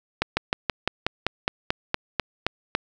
slowing click train, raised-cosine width 0.3 ms, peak -5 dBFS, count 13, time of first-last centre 0.22-2.75 s, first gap 150 ms, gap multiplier 1.06, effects none

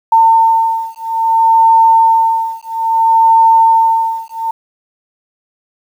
sine beating tone pair, 903 / 903.6 Hz, A5 / A5, +45 / +46 cents, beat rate 0.6 Hz, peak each -10 dBFS, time 0.12-4.51 s, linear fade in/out 5 ms, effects 7-bit

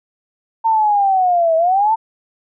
sine linear two-way sweep, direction down then up, 911 to 640 to 911 Hz, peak -11 dBFS, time 0.64-1.96 s, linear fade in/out 20 ms, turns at 1.56 s, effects none

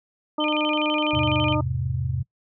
harmonic tone, 303.1 Hz, D#4, 45 cents flat, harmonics 1 / 2 / 3 / 4, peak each -24 / -27 / -29 / -30 dBFS, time 0.38-1.61 s, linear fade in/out 5 ms
sine tone with vibrato, 2731 Hz, F7, 39 cents flat, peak -25 dBFS, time 0.4-1.55 s, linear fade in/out 5 ms, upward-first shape square, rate 12 Hz, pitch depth 210 cents each way
sine chord, E augmented, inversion none, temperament just, 82.41 / 103.01 / 128.76 Hz, E2 / G#2 / B#2, 0 / -14 / -27 cents, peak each -29 / -30 / -25 dBFS, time 1.13-2.23 s, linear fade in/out 10 ms
effects noise-tail reverb RT60 0.1 s tail -23 dB re dry

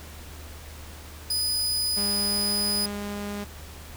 sawtooth tone, 4978 Hz, D#8, in tune, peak -21 dBFS, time 1.3-2.86 s, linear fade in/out 5 ms
sawtooth tone with pitch glide, 202.8 to 204.4 Hz, G#3 to G#3, -41 to -27 cents, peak -27 dBFS, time 1.96-3.45 s, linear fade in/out 20 ms, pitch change +14 cents, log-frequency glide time 2.27-2.59 s
effects added 76 Hz sine -42 dBFS peak until 3.96 s + pink hiss -45 dBFS RMS until 3.96 s

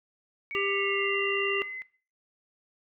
sine tone with pitch glide, 2241 to 2043 Hz, C#7 to C7, +18 to -42 cents, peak -34 dBFS, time 0.51-1.82 s, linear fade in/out 0 ms, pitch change -160 cents, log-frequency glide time 0.63-1.24 s
harmonic tone, 396.4 Hz, G4, 19 cents sharp, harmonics 1 / 3 / 5 / 7, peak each -30 / -33 / -34 / -29 dBFS, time 0.55-1.62 s, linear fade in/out 0 ms
effects noise-tail reverb RT60 0.4 s tail -19 dB re dry

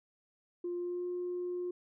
sine tone with pitch glide, 351 to 356.5 Hz, F4 to F4, +9 to +36 cents, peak -33 dBFS, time 0.64-1.71 s, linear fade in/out 5 ms, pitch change +27 cents, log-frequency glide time 0.76-1.06 s, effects tanh soft clip ceiling -30 dBFS

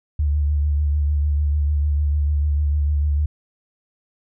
sine tone with vibrato, 73.42 Hz, D2, in tune, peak -16 dBFS, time 0.19-3.26 s, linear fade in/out 5 ms, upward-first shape sine, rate 6.7 Hz, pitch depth 39 cents each way, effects none

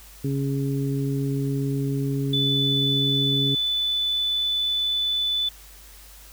harmonic tone, 137.9 Hz, C#3, 9 cents flat, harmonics 1 / 2 / 3, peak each -24 / -27 / -32 dBFS, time 0.24-3.55 s, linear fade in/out 5 ms
sine tone, 3492 Hz, A7, 14 cents flat, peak -21 dBFS, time 2.33-5.49 s, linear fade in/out 5 ms
effects added 50 Hz sine -47 dBFS peak until 6.32 s + white hiss -48 dBFS RMS until 6.32 s

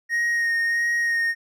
triangle tone with vibrato, 1864.7 Hz, A#6, in tune, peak -18 dBFS, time 0.09-1.35 s, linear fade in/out 50 ms, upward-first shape sine, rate 1.5 Hz, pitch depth 16 cents each way, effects none

